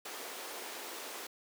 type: high-pass noise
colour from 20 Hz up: pink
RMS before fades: -44 dBFS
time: 0.05-1.27 s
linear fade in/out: 5 ms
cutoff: 340 Hz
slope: 24 dB/octave
effects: none